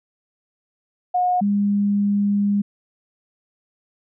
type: tone pair in turn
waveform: sine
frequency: 723 / 202.9 Hz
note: F#5 / G#3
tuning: -40 / -40 cents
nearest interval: octave + minor seventh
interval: 2200 cents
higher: first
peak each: -16 dBFS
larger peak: neither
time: 1.14-1.41 / 1.41-2.62 s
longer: second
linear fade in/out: 10 ms
effects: none